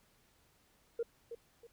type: tone with echo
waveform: sine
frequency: 466.2 Hz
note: A#4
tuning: in tune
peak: -31 dBFS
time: 0.99-1.03 s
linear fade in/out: 5 ms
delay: 320 ms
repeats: 2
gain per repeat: -10 dB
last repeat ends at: 1.67 s
effects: tanh soft clip ceiling -29 dBFS + pink hiss -70 dBFS RMS until 1.72 s